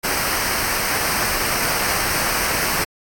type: noise with comb filter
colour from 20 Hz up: pink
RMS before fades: -21 dBFS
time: 0.03-2.85 s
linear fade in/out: 20 ms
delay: 0.28 ms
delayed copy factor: -0.65
effects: AAC 64 kbps

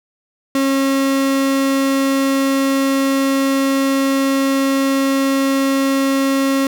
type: tone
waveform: 35% pulse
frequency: 271.7 Hz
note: C#4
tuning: 35 cents flat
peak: -12 dBFS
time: 0.55-6.67 s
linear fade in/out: 2 ms
effects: none

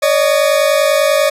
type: tone pair together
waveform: 40% pulse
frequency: 562.9 / 613 Hz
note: C#5 / D#5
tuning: +26 / -26 cents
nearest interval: minor second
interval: 148 cents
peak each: -12 dBFS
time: 0.02-1.3 s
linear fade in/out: 10 ms
effects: resampled to 32000 Hz

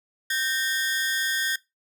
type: ring-modulated tone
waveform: sawtooth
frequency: 1700 Hz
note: G#6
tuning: 40 cents sharp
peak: -17 dBFS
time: 0.3-1.56 s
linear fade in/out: 5 ms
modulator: 138 Hz
effects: noise-tail reverb RT60 0.2 s tail -19 dB re dry

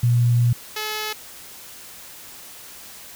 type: tone pair in turn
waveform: sine / 5% pulse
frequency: 120 / 428.8 Hz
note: B2 / A4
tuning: -49 / -45 cents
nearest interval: octave + minor seventh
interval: 2204 cents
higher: second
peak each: -14 dBFS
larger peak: neither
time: 0.03-0.53 / 0.76-1.13 s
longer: first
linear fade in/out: 5 ms
effects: white hiss -41 dBFS RMS until 3.15 s

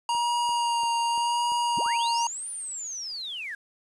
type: tone with vibrato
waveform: square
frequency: 944 Hz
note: A#5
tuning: 22 cents sharp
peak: -24 dBFS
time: 0.09-2.27 s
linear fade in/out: 2 ms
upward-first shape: sine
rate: 0.88 Hz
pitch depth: 18 cents each way
type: click train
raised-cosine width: 1 ms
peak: -31 dBFS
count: 6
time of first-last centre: 0.15-1.862 s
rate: 2.92 Hz
type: linear two-way sweep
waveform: sine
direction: up then down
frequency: 74.1 to 9500 to 1569 Hz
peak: -32 dBFS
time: 1.77-3.55 s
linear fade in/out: 5 ms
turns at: 2.5 s
effects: resampled to 24000 Hz + 9-bit

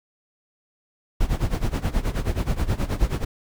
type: noise with tremolo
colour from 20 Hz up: brown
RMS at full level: -20 dBFS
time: 1.2-3.25 s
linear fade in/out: 10 ms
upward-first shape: sine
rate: 9.4 Hz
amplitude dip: 85%
effects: none

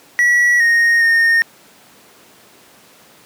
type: tone with pitch steps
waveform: triangle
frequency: 1936 / 1860 / 1838 Hz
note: B6 / A#6 / A#6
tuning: -35 / -4 / -25 cents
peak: -8 dBFS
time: 0.19-1.42 s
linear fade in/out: 0 ms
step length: 410 ms
effects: pink hiss -46 dBFS RMS until 3.25 s + high-pass 200 Hz 12 dB/octave

